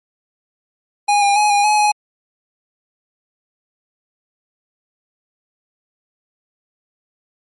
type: tone with pitch steps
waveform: square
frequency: 822 / 806 / 839 / 815 / 845 / 837 Hz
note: G#5 / G5 / G#5 / G#5 / G#5 / G#5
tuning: -18 / +48 / +17 / -33 / +30 / +13 cents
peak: -12 dBFS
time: 1.08-1.92 s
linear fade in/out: 10 ms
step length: 140 ms
effects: MP3 48 kbps